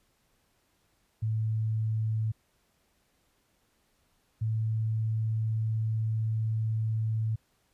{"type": "tone pair in turn", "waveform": "sine", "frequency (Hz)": [110, 110.53], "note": ["A2", "A2"], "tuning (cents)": [0, 8], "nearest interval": "unison", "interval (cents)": 8, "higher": "second", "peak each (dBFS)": -26, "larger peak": "neither", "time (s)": [[1.22, 2.32], [4.41, 7.36]], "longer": "second", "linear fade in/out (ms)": 10, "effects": ["pink hiss -71 dBFS RMS until 7.73 s", "resampled to 32000 Hz"]}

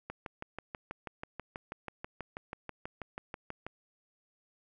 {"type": "click train", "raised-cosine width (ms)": 0.5, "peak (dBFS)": -24, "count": 23, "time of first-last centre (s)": [0.1, 3.666], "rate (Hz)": 6.17, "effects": []}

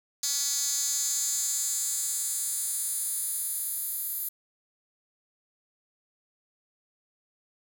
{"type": "tone with high-pass filter sweep", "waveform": "10% pulse", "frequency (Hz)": 281.6, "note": "C#4", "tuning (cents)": 27, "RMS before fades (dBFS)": -30, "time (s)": [0.23, 4.29], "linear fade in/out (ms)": 5, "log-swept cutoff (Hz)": [5800, 12000], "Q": 2.9, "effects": []}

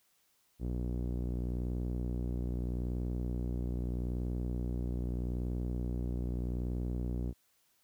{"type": "tone with low-pass filter", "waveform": "sawtooth", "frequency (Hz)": 60.8, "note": "B1", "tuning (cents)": -26, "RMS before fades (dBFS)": -35, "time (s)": [0.59, 7.34], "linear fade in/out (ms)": 50, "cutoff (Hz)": 340, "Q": 1.2, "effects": ["white hiss -72 dBFS RMS until 7.83 s"]}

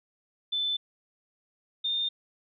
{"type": "tone pair in turn", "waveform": "sine", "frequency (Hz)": [3520, 3627], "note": ["A7", "A#7"], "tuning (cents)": [0, -48], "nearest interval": "minor second", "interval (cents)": 52, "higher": "second", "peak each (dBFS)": -26, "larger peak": "neither", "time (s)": [[0.52, 0.77], [1.84, 2.09]], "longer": "neither", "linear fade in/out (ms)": 10, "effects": []}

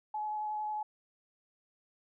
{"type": "tone with vibrato", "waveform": "sine", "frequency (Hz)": 850, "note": "G#5", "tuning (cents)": 40, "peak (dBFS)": -33, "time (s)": [0.14, 0.83], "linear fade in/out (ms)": 5, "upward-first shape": "sine", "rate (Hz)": 11, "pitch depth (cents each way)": 11, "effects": []}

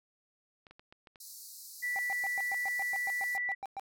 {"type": "clicks", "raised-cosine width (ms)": 0.3, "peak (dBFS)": -37, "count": 6, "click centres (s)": [0.668, 0.71, 0.795, 0.925, 1.072, 1.158]}
{"type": "band-pass noise", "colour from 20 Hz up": "white", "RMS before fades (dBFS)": -49, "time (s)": [1.2, 3.37], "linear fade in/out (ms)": 5, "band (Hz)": [4100, 16000], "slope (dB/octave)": 96}
{"type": "tone", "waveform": "sine", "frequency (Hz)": 1965, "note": "B6", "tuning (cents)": -9, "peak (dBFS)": -31, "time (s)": [1.82, 3.55], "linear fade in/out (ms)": 20}
{"type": "tone bursts", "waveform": "triangle", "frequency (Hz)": 784, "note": "G5", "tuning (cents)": 0, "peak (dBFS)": -34, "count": 14, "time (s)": [1.96, 3.796], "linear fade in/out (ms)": 0, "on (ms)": 29, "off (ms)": 110}
{"effects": []}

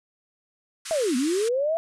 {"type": "band-pass noise", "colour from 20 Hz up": "white", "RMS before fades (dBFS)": -36, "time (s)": [0.85, 1.49], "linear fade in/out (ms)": 10, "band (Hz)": [1100, 10000], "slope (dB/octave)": 48}
{"type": "linear two-way sweep", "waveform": "sine", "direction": "down then up", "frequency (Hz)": [675, 235.6, 674], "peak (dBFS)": -21, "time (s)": [0.91, 1.77], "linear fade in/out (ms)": 0, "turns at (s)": 1.16}
{"effects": []}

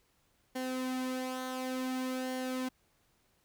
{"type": "tone with flanger", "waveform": "sawtooth", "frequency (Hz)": 257.1, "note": "C4", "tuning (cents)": -30, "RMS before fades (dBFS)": -36, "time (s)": [0.55, 2.69], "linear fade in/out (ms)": 10, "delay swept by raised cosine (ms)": [0.8, 3.5], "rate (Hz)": 0.56, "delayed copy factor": -0.55, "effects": ["pink hiss -72 dBFS RMS until 3.44 s"]}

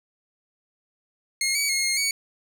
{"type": "tone with pitch steps", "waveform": "15% pulse", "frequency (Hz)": [2149, 2268, 2157, 2138, 2251], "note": ["C7", "C#7", "C#7", "C7", "C#7"], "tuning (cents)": [46, 39, -48, 37, 26], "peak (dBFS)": -15, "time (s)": [1.41, 2.11], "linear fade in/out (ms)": 2, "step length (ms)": 140, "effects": []}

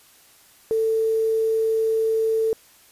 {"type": "tone with quantisation", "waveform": "sine", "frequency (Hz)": 444.5, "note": "A4", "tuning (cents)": 18, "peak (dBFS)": -18, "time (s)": [0.71, 2.53], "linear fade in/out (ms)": 0, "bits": 7, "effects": ["white hiss -53 dBFS RMS until 2.91 s", "resampled to 32000 Hz"]}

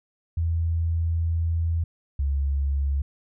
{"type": "tone pair in turn", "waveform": "sine", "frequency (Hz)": [82.9, 69.71], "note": ["E2", "C#2"], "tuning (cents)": [10, 10], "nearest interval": "minor third", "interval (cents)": 300, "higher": "first", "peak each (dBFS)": -21, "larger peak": "neither", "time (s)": [[0.37, 1.84], [2.19, 3.02]], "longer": "first", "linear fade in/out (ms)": 5, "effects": []}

